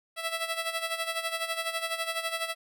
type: tone with tremolo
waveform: 10% pulse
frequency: 659.3 Hz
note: E5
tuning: in tune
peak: -19 dBFS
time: 0.16-2.55 s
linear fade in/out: 50 ms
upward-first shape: sine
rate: 12 Hz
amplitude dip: 70%
effects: none